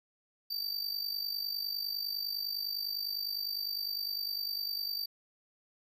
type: tone with amplitude modulation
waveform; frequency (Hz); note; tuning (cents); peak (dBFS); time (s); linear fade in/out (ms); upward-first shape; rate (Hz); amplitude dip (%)
square; 4641; D8; -21; -31; 0.5-5.06; 10; sine; 49.9; 70
effects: none